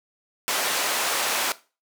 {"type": "band-pass noise", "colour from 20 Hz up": "pink", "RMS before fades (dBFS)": -25, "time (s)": [0.48, 1.52], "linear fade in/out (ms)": 0, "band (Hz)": [650, 15000], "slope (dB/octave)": 12, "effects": ["noise-tail reverb RT60 0.3 s tail -17 dB re dry"]}